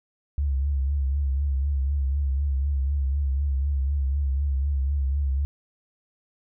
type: tone with vibrato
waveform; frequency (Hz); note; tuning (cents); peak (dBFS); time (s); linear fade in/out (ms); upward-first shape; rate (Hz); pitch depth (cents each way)
sine; 69.3; C#2; 0; -21; 0.38-5.45; 0; triangle; 4; 86
effects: none